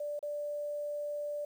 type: tone with dropouts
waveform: sine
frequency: 587.3 Hz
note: D5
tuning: in tune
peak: -34 dBFS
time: 0-1.45 s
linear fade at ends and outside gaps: 5 ms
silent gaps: 0.192-0.227 s
effects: 10-bit